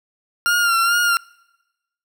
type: tone with vibrato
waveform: 40% pulse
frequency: 1393 Hz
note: F6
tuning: 5 cents flat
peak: -14 dBFS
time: 0.46-1.17 s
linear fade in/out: 0 ms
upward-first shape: sine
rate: 2.3 Hz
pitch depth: 48 cents each way
effects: noise-tail reverb RT60 1.0 s tail -26 dB re dry